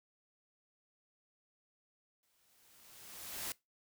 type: noise with exponential growth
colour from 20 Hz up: white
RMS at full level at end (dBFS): -39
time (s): 2.23-3.52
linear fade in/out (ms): 1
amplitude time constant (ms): 280
effects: noise-tail reverb RT60 0.2 s tail -21 dB re dry